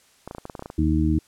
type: clicks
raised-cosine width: 1 ms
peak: -20 dBFS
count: 11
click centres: 0.276 / 0.311 / 0.349 / 0.383 / 0.454 / 0.498 / 0.552 / 0.594 / 0.624 / 0.659 / 0.701 s
type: harmonic tone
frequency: 77.78 Hz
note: D#2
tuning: in tune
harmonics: 1 / 2 / 3 / 4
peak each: -22 / -25 / -26 / -22 dBFS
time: 0.78-1.19 s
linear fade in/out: 5 ms
effects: white hiss -58 dBFS RMS until 1.27 s + low-pass 10000 Hz 12 dB/octave